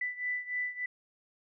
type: beating tone pair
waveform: sine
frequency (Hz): 1985 / 1988.4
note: B6 / B6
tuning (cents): +8 / +11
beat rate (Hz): 3.4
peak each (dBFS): -34 / -37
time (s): 0.01-0.86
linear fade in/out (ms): 5
effects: none